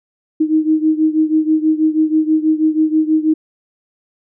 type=beating tone pair; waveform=sine; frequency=311.1 / 317.3 Hz; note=D#4 / D#4; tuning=0 / +34 cents; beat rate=6.2 Hz; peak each=-13 / -16 dBFS; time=0.4-3.34 s; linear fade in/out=10 ms; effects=none